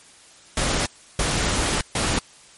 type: noise bursts at uneven times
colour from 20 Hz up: pink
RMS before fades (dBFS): -22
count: 3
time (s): 0.57-0.86 / 1.19-1.81 / 1.95-2.19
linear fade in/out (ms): 2
effects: white hiss -49 dBFS RMS until 2.57 s + MP3 48 kbps